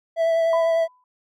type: tone with vibrato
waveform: triangle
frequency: 659.3 Hz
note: E5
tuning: in tune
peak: -15 dBFS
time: 0.16-0.88 s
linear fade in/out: 50 ms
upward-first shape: sine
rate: 10 Hz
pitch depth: 15 cents each way
type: tone with exponential decay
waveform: sine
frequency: 1000 Hz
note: B5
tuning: 21 cents sharp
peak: -22 dBFS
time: 0.53-1.04 s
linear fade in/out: 2 ms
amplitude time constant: 110 ms
effects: none